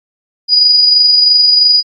sine tone with amplitude modulation, 4913 Hz, D#8, 23 cents flat, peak -3 dBFS, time 0.48-1.83 s, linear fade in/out 50 ms, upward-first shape sine, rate 23 Hz, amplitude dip 35%, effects MP3 64 kbps

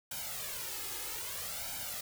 white noise with flanger, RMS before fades -40 dBFS, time 0.11-2.01 s, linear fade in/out 5 ms, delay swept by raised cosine 1.3 to 2.4 ms, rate 0.62 Hz, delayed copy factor +0.9, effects none

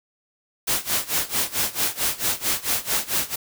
white noise with tremolo, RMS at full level -21 dBFS, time 0.67-3.36 s, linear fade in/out 10 ms, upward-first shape sine, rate 4.5 Hz, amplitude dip 90%, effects none

